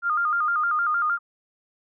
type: tone with vibrato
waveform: sine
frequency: 1309 Hz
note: E6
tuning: 13 cents flat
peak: -20 dBFS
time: 0.02-1.19 s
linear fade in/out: 50 ms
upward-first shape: square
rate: 6.5 Hz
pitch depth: 110 cents each way
effects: none